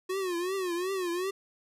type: tone with vibrato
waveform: square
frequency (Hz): 365.1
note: F#4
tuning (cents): -23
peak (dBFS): -30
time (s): 0.09-1.31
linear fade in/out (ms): 10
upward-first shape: triangle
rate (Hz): 2.7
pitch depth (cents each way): 140
effects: resampled to 32000 Hz